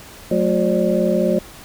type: tone cluster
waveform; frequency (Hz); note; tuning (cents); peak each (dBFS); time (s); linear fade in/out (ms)
sine; 184 / 219.6 / 361.1 / 539 / 595; F#3 / A3 / F#4 / C#5 / D5; -9 / -3 / -42 / -49 / +22; -21; 0.31-1.39; 5
effects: pink hiss -40 dBFS RMS until 1.64 s